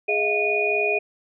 sine tone cluster, 416.1 / 637 / 701 / 2460 Hz, G#4 / D#5 / F5 / D#7, +3 / +41 / +6 / -20 cents, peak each -24 / -28 / -29 / -22 dBFS, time 0.08-0.99 s, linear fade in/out 10 ms, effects none

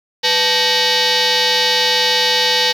sine tone with frequency modulation, 495.6 Hz, B4, 6 cents sharp, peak -10 dBFS, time 0.23-2.73 s, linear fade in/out 20 ms, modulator 687 Hz, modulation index 6.9, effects tanh soft clip ceiling -10 dBFS + 7-bit

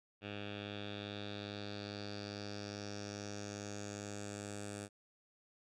10% pulse tone with low-pass filter sweep, 102.4 Hz, G#2, 24 cents flat, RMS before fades -45 dBFS, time 0.21-4.89 s, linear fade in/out 50 ms, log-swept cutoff 3000 to 8500 Hz, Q 4.6, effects none

